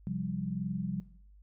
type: chord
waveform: sine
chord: C suspended fourth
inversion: none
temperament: just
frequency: 130.81 / 174.42 / 196.22 Hz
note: C3 / F3 / G3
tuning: 0 / -2 / +2 cents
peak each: -39 / -35 / -36 dBFS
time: 0.07-1 s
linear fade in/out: 0 ms
effects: noise-tail reverb RT60 0.6 s tail -18 dB re dry + added 50 Hz sine -54 dBFS peak until 1.42 s